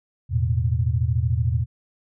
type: chord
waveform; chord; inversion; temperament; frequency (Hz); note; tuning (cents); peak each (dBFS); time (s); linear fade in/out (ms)
sine; E suspended fourth; none; equal; 82.41 / 110 / 123.47; E2 / A2 / B2; 0 / 0 / 0; -23; 0.29-1.66; 50
effects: none